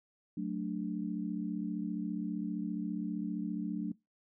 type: chord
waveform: sine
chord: D major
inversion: first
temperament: equal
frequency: 185 / 220 / 293.7 Hz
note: F#3 / A3 / D4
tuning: 0 / 0 / 0 cents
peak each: -37 / -38 / -38 dBFS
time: 0.37-3.92 s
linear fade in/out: 5 ms
effects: noise-tail reverb RT60 0.2 s tail -23 dB re dry